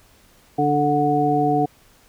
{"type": "harmonic tone", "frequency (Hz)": 146.83, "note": "D3", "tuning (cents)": 0, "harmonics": [1, 2, 3, 5], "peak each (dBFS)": [-25, -21, -23, -19], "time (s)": [0.58, 1.66], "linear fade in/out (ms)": 10, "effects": ["pink hiss -54 dBFS RMS until 2.08 s"]}